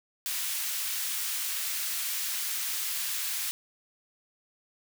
white high-pass noise, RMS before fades -32 dBFS, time 0.26-3.51 s, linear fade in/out 0 ms, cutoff 1600 Hz, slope 12 dB/octave, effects none

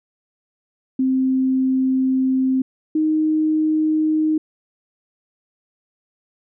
sine tone pair in turn, 261.6 / 311.1 Hz, C4 / D#4, 0 / 0 cents, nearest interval minor third, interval 300 cents, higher second, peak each -15 dBFS, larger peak neither, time 0.99-2.62 / 2.95-4.38 s, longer first, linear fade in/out 5 ms, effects none

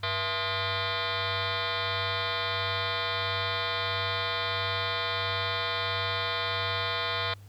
sine tone with frequency modulation, 1244.5 Hz, D#6, in tune, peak -27 dBFS, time 0.03-7.34 s, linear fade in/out 5 ms, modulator 382 Hz, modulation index 7.5, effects added 100 Hz sine -46 dBFS peak until 7.48 s + pink hiss -60 dBFS RMS until 7.48 s

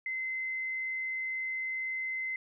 sine tone, 2059 Hz, C7, 28 cents flat, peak -32 dBFS, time 0.06-2.36 s, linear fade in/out 2 ms, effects none

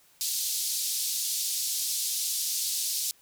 pink band-pass noise, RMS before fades -30 dBFS, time 0.21-3.11 s, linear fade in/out 0 ms, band 4200 to 15000 Hz, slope 24 dB/octave, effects white hiss -61 dBFS RMS until 3.21 s

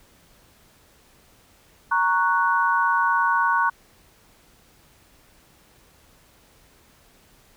sine chord, F# major, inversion first, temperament equal, 932.3 / 1108.7 / 1480 Hz, A#5 / C#6 / F#6, 0 / 0 / 0 cents, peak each -22 dBFS, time 1.91-3.7 s, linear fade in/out 10 ms, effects pink hiss -56 dBFS RMS until 7.56 s

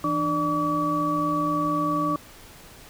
sine tone cluster, 165.1 / 299.1 / 590 / 1143 Hz, E3 / D4 / D5 / D6, +3 / +32 / +8 / -47 cents, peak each -32 / -26 / -32 / -24 dBFS, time 0.04-2.16 s, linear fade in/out 2 ms, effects pink hiss -47 dBFS RMS until 2.89 s

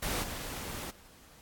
pink noise with level steps, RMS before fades -33 / -40 dBFS, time 0.02-0.91 s, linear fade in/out 10 ms, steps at 0.22 s, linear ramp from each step 20 ms, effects pink hiss -57 dBFS RMS until 1.41 s + AAC 64 kbps

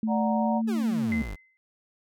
sine tone with pitch glide, 220 to 224.4 Hz, A3 to A3, 0 to +34 cents, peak -24 dBFS, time 0.03-1.22 s, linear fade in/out 2 ms, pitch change +34 cents, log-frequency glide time 0.33-0.55 s
sine chord, D augmented, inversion none, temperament equal, 587.3 / 740 / 932.3 Hz, D5 / F#5 / A#5, 0 / 0 / 0 cents, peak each -30 dBFS, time 0.07-0.62 s, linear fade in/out 50 ms
40% pulse exponential sweep, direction down, 447.1 to 42.47 Hz, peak -32 dBFS, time 0.67-1.36 s, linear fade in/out 20 ms
sine tone with exponential decay, 2057 Hz, C7, 30 cents flat, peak -29 dBFS, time 1.12-1.57 s, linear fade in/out 0 ms, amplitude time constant 97 ms
effects none

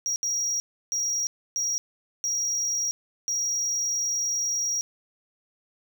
triangle tone bursts at uneven times, 5690 Hz, F8, 31 cents sharp, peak -23 dBFS, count 6, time 0.06-0.16 / 0.23-0.6 / 0.92-1.27 / 1.56-1.78 / 2.24-2.91 / 3.28-4.81 s, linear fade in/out 0 ms, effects none

